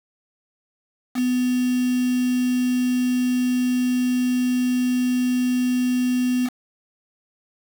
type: tone with quantisation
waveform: sine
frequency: 250 Hz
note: B3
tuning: 21 cents sharp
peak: -18 dBFS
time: 1.14-6.5 s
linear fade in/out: 50 ms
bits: 5
effects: none